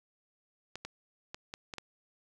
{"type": "clicks", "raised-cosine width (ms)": 0.2, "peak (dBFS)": -23, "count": 6, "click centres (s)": [0.756, 0.85, 1.345, 1.539, 1.738, 1.783], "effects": ["10-bit"]}